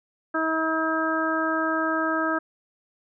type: harmonic tone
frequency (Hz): 320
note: D#4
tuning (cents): +49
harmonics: 1 / 2 / 3 / 4 / 5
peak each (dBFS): -27 / -29 / -33 / -27 / -28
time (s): 0.34-2.39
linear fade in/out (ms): 10
effects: none